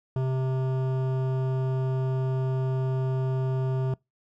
sine tone with hard clipping, 130.81 Hz, C3, in tune, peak -26 dBFS, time 0.16-3.94 s, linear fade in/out 2 ms, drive 14 dB, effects noise-tail reverb RT60 0.2 s tail -25 dB re dry

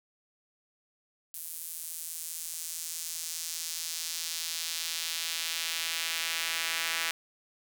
sawtooth tone with high-pass filter sweep, 164.81 Hz, E3, in tune, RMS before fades -35 dBFS, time 1.34-7.11 s, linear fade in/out 0 ms, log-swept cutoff 11000 to 2000 Hz, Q 1.1, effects none

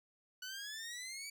15% pulse exponential sweep, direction up, 1480 to 2309 Hz, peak -37 dBFS, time 0.42-1.3 s, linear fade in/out 5 ms, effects none

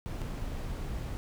brown noise with dropouts, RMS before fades -36 dBFS, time 0.06-1.17 s, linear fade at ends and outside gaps 0 ms, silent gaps 0.213-0.217 s, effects none

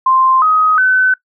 sine tone with pitch steps, 1046.5 / 1259 / 1514.6 Hz, C6 / D#6 / F#6, 0 / +20 / +40 cents, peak -8 dBFS, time 0.06-1.14 s, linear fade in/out 5 ms, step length 360 ms, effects noise-tail reverb RT60 0.1 s tail -20 dB re dry

